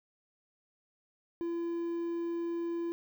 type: tone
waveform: triangle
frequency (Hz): 338.9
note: E4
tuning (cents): +48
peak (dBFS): -30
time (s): 1.41-2.92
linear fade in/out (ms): 0
effects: 10-bit